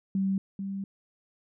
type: tone pair in turn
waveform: sine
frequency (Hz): 193.3 / 195.77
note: G3 / G3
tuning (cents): -24 / -2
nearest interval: unison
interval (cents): 22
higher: second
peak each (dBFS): -24 / -31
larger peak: first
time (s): 0.15-0.38 / 0.59-0.84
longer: second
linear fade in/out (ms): 2
effects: none